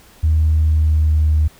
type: tone with pitch glide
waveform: sine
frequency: 78.5 to 76.88 Hz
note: D#2 to D#2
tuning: +16 to -20 cents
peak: -10 dBFS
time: 0.23-1.48 s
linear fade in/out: 10 ms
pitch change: -36 cents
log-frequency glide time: 0.34-1.3 s
effects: tanh soft clip ceiling -7 dBFS + pink hiss -47 dBFS RMS until 1.59 s